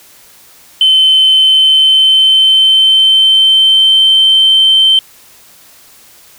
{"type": "tone with pitch glide", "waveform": "sine", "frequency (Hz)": [3069, 3106], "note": ["G7", "G7"], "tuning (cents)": [-37, -17], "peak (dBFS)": -3, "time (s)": [0.81, 4.99], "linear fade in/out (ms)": 2, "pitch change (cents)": 20, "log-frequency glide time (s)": [1.32, 4], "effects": ["tanh soft clip ceiling 0 dBFS", "white hiss -41 dBFS RMS until 6.38 s"]}